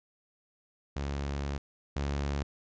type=tone pair in turn; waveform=sawtooth; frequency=70.4 / 70.72 Hz; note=C#2 / C#2; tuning=+27 / +35 cents; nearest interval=unison; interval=8 cents; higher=second; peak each=-28 / -26 dBFS; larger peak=second; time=0.96-1.58 / 1.96-2.43 s; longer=first; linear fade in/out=5 ms; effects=resampled to 16000 Hz